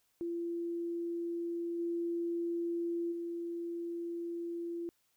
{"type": "tone with level steps", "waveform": "sine", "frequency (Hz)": 340.8, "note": "F4", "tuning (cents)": -42, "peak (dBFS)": [-34, -32, -36], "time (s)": [0.21, 4.89], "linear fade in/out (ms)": 0, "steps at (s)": [1.78, 3.11], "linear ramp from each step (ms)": 20, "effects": ["white hiss -75 dBFS RMS until 5.16 s"]}